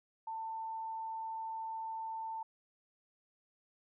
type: tone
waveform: sine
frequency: 893 Hz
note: A5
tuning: 25 cents sharp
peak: -38 dBFS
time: 0.27-2.43 s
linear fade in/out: 5 ms
effects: none